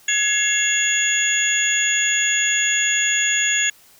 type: tone cluster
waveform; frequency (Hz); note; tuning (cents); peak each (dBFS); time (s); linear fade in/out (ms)
sine; 1681 / 2149 / 2745 / 3368 / 6780; G#6 / C7 / F7 / G#7 / G#8; +20 / +46 / -31 / +24 / +35; -22 / -25 / -23 / -25 / -21; 0.08-3.7; 5
effects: white hiss -51 dBFS RMS until 3.99 s